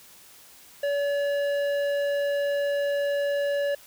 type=tone with tanh clipping; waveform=triangle; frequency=570 Hz; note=C#5; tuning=48 cents sharp; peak=-25 dBFS; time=0.83-3.75 s; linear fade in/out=5 ms; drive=16 dB; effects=white hiss -51 dBFS RMS until 3.86 s